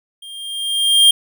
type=tone with level ramp; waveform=square; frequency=3204 Hz; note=G7; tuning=37 cents sharp; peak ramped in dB=-34 to -6 dBFS; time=0.22-1.11 s; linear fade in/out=5 ms; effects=none